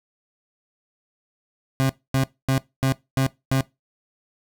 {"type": "tone bursts", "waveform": "30% pulse", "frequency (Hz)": 133.4, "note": "C3", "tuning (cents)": 34, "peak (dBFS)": -15, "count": 6, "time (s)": [1.8, 3.608], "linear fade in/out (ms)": 0, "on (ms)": 93, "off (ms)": 250, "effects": ["noise-tail reverb RT60 0.2 s tail -20 dB re dry"]}